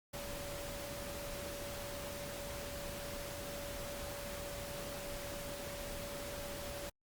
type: tone in noise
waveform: sine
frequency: 572 Hz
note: D5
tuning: 46 cents flat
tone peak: -46 dBFS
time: 0.13-6.9 s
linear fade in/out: 10 ms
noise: pink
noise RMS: -45 dBFS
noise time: 0.13-6.9 s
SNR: -4 dB
effects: Opus 48 kbps